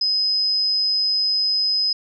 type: tone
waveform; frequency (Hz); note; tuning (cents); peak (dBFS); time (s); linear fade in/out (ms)
sine; 5050; D#8; +25; -17; 0.01-1.93; 5
effects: none